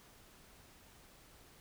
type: silence
effects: pink hiss -61 dBFS RMS until 1.6 s